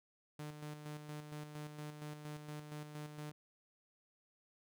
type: tone with tremolo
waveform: sawtooth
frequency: 150 Hz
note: D3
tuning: 37 cents sharp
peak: -40 dBFS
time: 0.39-3.32 s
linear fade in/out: 5 ms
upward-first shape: square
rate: 4.3 Hz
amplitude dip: 50%
effects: none